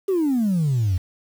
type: exponential sweep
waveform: sine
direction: down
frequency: 402 to 85.7 Hz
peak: -16 dBFS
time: 0.08-0.98 s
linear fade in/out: 10 ms
effects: tanh soft clip ceiling -14 dBFS + 7-bit